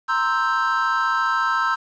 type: chord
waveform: triangle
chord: C dominant seventh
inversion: third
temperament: equal with one note detuned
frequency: 932.3 / 1046.5 / 1312.4 / 1568 Hz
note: Bb5 / C6 / E6 / G6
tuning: 0 / 0 / -8 / 0 cents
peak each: -25 / -23 / -20 / -22 dBFS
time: 0.08-1.76 s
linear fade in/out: 20 ms
effects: resampled to 16000 Hz + 8-bit